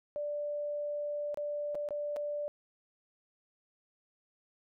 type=tone with dropouts; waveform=sine; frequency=587.3 Hz; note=D5; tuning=in tune; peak=-33 dBFS; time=0.16-2.48 s; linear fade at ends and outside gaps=0 ms; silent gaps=1.344-1.373 / 1.747-1.753 / 1.888-1.907 / 2.162-2.167 s; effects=none